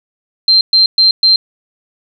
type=tone bursts; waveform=sine; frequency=4144 Hz; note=C8; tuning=17 cents flat; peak=-5 dBFS; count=4; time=0.48-1.36 s; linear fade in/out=2 ms; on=130 ms; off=120 ms; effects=none